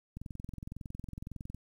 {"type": "click train", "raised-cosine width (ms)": 5, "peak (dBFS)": -29, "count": 31, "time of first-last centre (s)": [0.17, 1.546], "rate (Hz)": 21.8, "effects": ["10-bit"]}